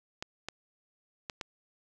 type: clicks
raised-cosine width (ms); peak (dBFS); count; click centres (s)
0.2; -19; 4; 0.225 / 0.486 / 1.298 / 1.412
effects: none